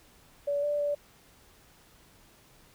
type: tone with pitch steps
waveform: sine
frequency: 573 / 586 / 581 Hz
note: D5 / D5 / D5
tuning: -43 / -4 / -19 cents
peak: -26 dBFS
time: 0.47-0.95 s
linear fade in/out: 10 ms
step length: 160 ms
effects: pink hiss -59 dBFS RMS until 2.74 s